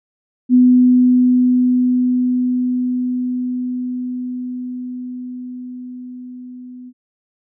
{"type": "tone with level ramp", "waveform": "sine", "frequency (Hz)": 250, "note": "B3", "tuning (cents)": 21, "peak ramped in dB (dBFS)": [-6, -32], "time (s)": [0.49, 6.93], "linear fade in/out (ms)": 50, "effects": []}